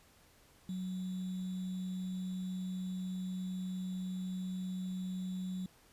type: tone with sample-and-hold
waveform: sine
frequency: 185 Hz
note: F#3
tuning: in tune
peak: -36 dBFS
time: 0.69-5.66 s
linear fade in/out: 2 ms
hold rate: 3675 Hz
effects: pink hiss -64 dBFS RMS until 5.92 s + resampled to 32000 Hz